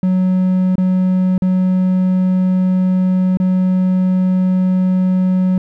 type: tone with dropouts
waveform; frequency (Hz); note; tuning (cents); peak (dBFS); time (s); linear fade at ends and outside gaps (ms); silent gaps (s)
triangle; 185; F#3; 0; -9; 0.03-5.58; 2; 0.756-0.781 / 1.38-1.421 / 3.372-3.4
effects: none